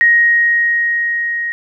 sine tone with level ramp, 1878 Hz, A#6, 12 cents sharp, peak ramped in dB -6 to -17 dBFS, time 0.01-1.52 s, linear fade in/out 0 ms, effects none

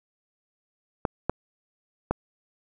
clicks, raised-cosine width 1 ms, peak -9 dBFS, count 3, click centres 1.052 / 1.296 / 2.11 s, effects none

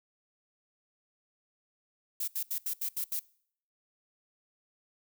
violet noise bursts, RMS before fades -33 dBFS, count 7, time 2.2-3.195 s, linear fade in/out 5 ms, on 77 ms, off 76 ms, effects noise-tail reverb RT60 0.6 s tail -23 dB re dry

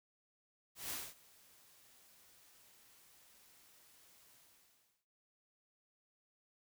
white noise with ADSR envelope, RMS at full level -41 dBFS, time 0.75-5.06 s, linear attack 160 ms, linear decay 230 ms, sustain -24 dB, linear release 720 ms, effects noise-tail reverb RT60 0.1 s tail -22 dB re dry

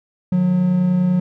triangle tone pair together, 151.4 / 181.58 Hz, D#3 / F#3, -47 / -32 cents, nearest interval minor third, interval 315 cents, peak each -22 / -12 dBFS, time 0.32-1.2 s, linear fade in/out 5 ms, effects none

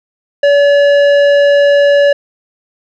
triangle tone with tanh clipping, 571 Hz, D5, 49 cents flat, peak -7 dBFS, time 0.43-2.13 s, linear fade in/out 5 ms, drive 16 dB, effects none

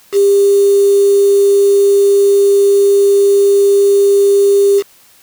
sine tone with quantisation, 399.9 Hz, G4, 35 cents sharp, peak -6 dBFS, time 0.12-4.83 s, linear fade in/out 50 ms, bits 4, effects white hiss -46 dBFS RMS until 5.22 s

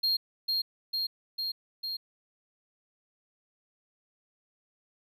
triangle tone with echo, 4229 Hz, C8, 18 cents sharp, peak -23 dBFS, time 0.03-0.17 s, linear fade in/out 10 ms, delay 450 ms, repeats 4, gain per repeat -2 dB, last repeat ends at 1.97 s, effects none

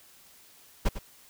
brown noise with echo, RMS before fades -22 dBFS, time 0.85-0.89 s, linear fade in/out 10 ms, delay 100 ms, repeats 1, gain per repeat -12 dB, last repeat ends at 0.99 s, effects white hiss -56 dBFS RMS until 1.29 s

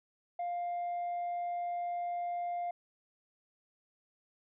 sine tone, 701 Hz, F5, 6 cents sharp, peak -31 dBFS, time 0.39-2.71 s, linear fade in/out 5 ms, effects tanh soft clip ceiling -32 dBFS

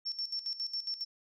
sine tone with tremolo, 5430 Hz, F8, 50 cents flat, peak -32 dBFS, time 0.05-1.05 s, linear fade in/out 20 ms, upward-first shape square, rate 7.3 Hz, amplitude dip 75%, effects none

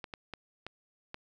clicks, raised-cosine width 0.3 ms, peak -24 dBFS, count 5, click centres 0.042 / 0.138 / 0.337 / 0.666 / 1.144 s, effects none

